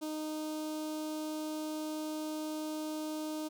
sawtooth tone with notch filter, 308.7 Hz, D#4, 14 cents flat, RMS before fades -38 dBFS, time 0.01-3.49 s, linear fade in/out 20 ms, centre 1900 Hz, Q 0.8, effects none

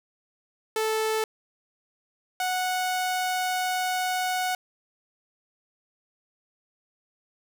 sawtooth tone pair in turn, 438.2 / 737 Hz, A4 / F#5, -7 / -7 cents, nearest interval major sixth, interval 900 cents, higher second, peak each -20 / -21 dBFS, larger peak first, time 0.76-1.24 / 2.4-4.55 s, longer second, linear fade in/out 2 ms, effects none

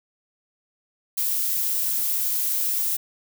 violet noise, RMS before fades -24 dBFS, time 1.17-2.97 s, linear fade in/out 10 ms, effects none

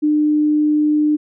sine tone, 301 Hz, D4, 43 cents sharp, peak -12 dBFS, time 0.02-1.17 s, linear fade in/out 20 ms, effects none

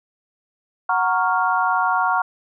sine chord, Gb major seventh, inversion none, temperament equal, 740 / 932.3 / 1108.7 / 1396.9 Hz, Gb5 / Bb5 / Db6 / F6, 0 / 0 / 0 / 0 cents, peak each -22 dBFS, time 0.89-2.22 s, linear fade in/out 5 ms, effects none

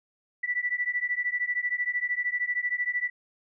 sine beating tone pair, 1959 / 1972 Hz, B6 / B6, -15 / -3 cents, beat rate 13 Hz, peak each -29 dBFS, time 0.43-3.1 s, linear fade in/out 10 ms, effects none

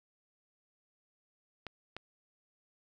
clicks, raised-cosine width 0.3 ms, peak -25 dBFS, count 2, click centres 1.667 / 1.966 s, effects none

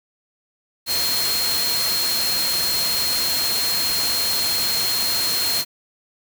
sine tone in noise, 4223 Hz, C8, 15 cents sharp, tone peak -21 dBFS, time 0.86-5.65 s, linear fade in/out 50 ms, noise white, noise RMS -24 dBFS, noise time 0.86-5.65 s, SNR 0 dB, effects none

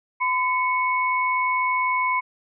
sine tone pair together, 1013 / 2208 Hz, B5 / C#7, +44 / -7 cents, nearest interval octave + minor second, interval 1349 cents, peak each -21 / -24 dBFS, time 0.2-2.21 s, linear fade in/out 20 ms, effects none

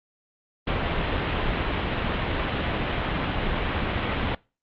pink low-pass noise, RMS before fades -26 dBFS, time 0.67-4.35 s, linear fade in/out 5 ms, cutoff 3500 Hz, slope 48 dB/octave, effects noise-tail reverb RT60 0.3 s tail -23 dB re dry + Opus 24 kbps

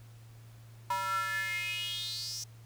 square tone with high-pass filter sweep, 193 Hz, G3, 27 cents flat, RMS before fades -35 dBFS, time 0.9-2.44 s, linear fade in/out 5 ms, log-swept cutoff 1000 to 5900 Hz, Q 7.3, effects added 114 Hz sine -50 dBFS peak until 2.65 s + pink hiss -62 dBFS RMS until 2.65 s

